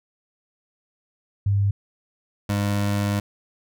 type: tone pair in turn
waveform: sine / 25% pulse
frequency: 100 / 101.81 Hz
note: G2 / G#2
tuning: +35 / -34 cents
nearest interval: unison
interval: 31 cents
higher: second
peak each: -17 dBFS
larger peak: neither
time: 1.46-1.71 / 2.49-3.2 s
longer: second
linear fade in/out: 5 ms
effects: none